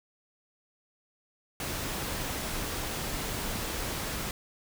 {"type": "noise", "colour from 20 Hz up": "pink", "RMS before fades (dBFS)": -34, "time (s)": [1.6, 4.31], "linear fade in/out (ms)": 2, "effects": []}